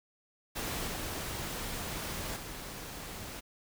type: noise with level steps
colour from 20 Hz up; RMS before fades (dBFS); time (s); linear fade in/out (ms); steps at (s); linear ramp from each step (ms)
pink; -36 / -38 / -43; 0.55-3.41; 20; 0.87 / 2.36; 10
effects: none